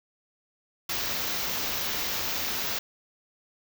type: band-stop noise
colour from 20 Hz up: white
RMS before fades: -30 dBFS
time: 0.89-2.79 s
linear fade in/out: 5 ms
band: 6600 to 14000 Hz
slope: 48 dB/octave
effects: none